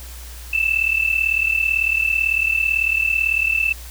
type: tone pair together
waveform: sine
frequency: 2627 / 2665 Hz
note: E7 / E7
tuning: -7 / +18 cents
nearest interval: unison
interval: 25 cents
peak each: -19 dBFS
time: 0.53-3.73 s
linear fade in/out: 5 ms
effects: added 60 Hz sine -34 dBFS peak until 3.9 s + white hiss -40 dBFS RMS until 3.9 s